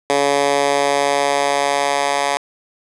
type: tone with high-pass filter sweep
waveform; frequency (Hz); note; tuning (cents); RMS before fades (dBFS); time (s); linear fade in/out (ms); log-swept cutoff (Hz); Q
10% pulse; 141.5; C#3; +36; -17; 0.1-2.37; 0; 440 to 790; 1.2
effects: resampled to 24000 Hz + 7-bit